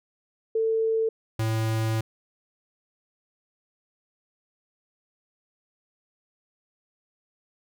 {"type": "tone pair in turn", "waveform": ["sine", "square"], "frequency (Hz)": [446.4, 111.25], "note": ["A4", "A2"], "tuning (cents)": [25, 20], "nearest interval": "2 octaves", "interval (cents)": 2405, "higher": "first", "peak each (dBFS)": [-21, -24], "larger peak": "first", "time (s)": [[0.55, 1.09], [1.39, 2.01]], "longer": "second", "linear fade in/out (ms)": 5, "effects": []}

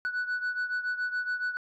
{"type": "beating tone pair", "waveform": "sine", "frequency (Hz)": [1480, 1487.1], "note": ["F#6", "F#6"], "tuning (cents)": [0, 8], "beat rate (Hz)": 7.1, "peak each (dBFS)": [-28, -32], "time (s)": [0.05, 1.57], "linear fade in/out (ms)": 0, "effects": ["tanh soft clip ceiling -26 dBFS"]}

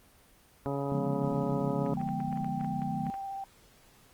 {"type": "harmonic tone", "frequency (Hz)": 139.7, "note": "C#3", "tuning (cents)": 14, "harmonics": [1, 2, 3, 4, 5, 6, 7, 9], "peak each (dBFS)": [-35, -35, -36, -36, -41, -42, -42, -45], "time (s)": [0.66, 1.94], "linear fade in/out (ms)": 0}
{"type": "chord", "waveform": "sine", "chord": "D diminished seventh", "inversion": "none", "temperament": "equal with one note detuned", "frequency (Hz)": [146.83, 174.61, 207.7, 244.5], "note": ["D3", "F3", "Ab3", "Cb4"], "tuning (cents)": [0, 0, 0, -17], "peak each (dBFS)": -37, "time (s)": [0.92, 3.1], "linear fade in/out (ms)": 0}
{"type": "clicks", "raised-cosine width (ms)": 0.5, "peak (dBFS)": -31, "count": 12, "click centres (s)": [1.863, 2.014, 2.089, 2.203, 2.327, 2.374, 2.445, 2.611, 2.646, 2.819, 3.067, 3.141]}
{"type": "tone with vibrato", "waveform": "sine", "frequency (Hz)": 784, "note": "G5", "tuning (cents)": 0, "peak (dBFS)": -35, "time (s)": [1.97, 3.44], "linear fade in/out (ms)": 2, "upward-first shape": "triangle", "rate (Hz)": 15, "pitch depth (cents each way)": 14}
{"effects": ["pink hiss -60 dBFS RMS until 4.13 s", "Opus 24 kbps"]}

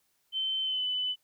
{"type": "tone with pitch glide", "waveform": "sine", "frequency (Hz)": [3083, 3004], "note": ["G7", "F#7"], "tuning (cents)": [-29, 26], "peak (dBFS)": -28, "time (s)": [0.32, 1.16], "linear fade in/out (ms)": 50, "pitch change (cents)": -45, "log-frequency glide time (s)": [0.62, 0.85], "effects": ["white hiss -73 dBFS RMS until 1.23 s"]}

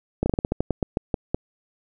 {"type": "slowing click train", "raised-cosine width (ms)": 2, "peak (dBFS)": -8, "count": 13, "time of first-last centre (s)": [0.23, 1.345], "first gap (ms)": 30, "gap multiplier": 1.19, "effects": []}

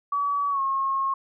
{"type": "tone with pitch glide", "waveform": "sine", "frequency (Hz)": [1140, 1082.9], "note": ["C#6", "C#6"], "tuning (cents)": [48, -41], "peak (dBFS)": -22, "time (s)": [0.12, 1.14], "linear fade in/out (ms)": 5, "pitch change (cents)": -89, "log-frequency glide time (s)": [0.5, 0.61], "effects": []}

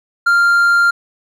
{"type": "tone", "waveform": "triangle", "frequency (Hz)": 1394, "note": "F6", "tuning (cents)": -4, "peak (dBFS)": -7, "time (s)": [0.26, 0.91], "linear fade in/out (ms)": 10, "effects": []}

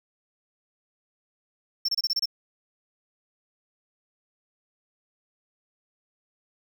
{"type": "tone bursts", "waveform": "triangle", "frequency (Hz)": 5410, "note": "E8", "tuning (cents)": 44, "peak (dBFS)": -21, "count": 7, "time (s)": [1.85, 2.257], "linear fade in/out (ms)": 5, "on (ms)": 35, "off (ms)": 27, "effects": ["9-bit"]}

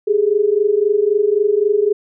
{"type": "tone pair together", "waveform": "sine", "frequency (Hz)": [399.4, 423.2], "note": ["G4", "G#4"], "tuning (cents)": [32, 33], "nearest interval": "minor second", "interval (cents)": 101, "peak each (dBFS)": [-16, -14], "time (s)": [0.07, 1.93], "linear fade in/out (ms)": 10, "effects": []}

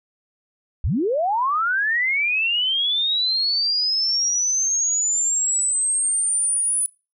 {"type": "linear sweep", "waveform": "sine", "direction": "up", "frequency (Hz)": [43.65, 9956], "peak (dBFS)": -18, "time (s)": [0.84, 6.86], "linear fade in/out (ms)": 0, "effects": ["noise-tail reverb RT60 0.3 s tail -24 dB re dry"]}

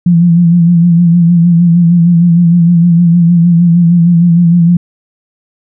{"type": "tone with vibrato", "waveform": "sine", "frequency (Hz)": 171.2, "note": "F3", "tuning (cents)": -34, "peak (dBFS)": -3, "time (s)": [0.06, 4.77], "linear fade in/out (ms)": 5, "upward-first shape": "sine", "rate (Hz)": 6.5, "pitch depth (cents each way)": 50, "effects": []}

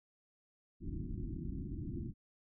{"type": "low-pass noise", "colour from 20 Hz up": "pink", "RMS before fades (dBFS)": -41, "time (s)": [0.8, 2.14], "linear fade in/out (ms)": 50, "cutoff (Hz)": 350, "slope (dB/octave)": 96, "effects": []}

